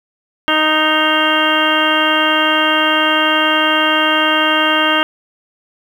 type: harmonic tone with a mistuned harmonic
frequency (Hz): 310.4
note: D#4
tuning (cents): -4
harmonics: 1 / 2 / 3 / 4 / 5 / 6 / 7 / 9 / 10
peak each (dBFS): -20 / -20 / -21 / -18 / -18 / -24 / -24 / -18 / -20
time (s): 0.48-5.03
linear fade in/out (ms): 0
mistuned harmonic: 10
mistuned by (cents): +43
effects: 7-bit